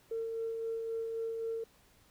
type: tone with tremolo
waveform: sine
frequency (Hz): 453.7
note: A#4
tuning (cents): -47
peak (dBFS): -32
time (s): 0.11-1.64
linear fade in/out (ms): 5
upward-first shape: sine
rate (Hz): 3.8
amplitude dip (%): 30
effects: tanh soft clip ceiling -28 dBFS + pink hiss -65 dBFS RMS until 2.1 s